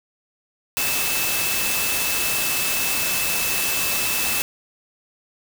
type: tone in noise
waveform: sine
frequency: 2623 Hz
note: E7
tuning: 9 cents flat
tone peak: -27 dBFS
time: 0.77-4.42 s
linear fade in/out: 0 ms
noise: white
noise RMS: -23 dBFS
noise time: 0.77-4.42 s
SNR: -7 dB
effects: none